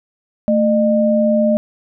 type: tone pair together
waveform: sine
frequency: 222.1 / 607.5 Hz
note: A3 / D#5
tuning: +16 / -42 cents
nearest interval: octave + perfect fourth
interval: 1742 cents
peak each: -14 dBFS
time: 0.48-1.57 s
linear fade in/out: 0 ms
effects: none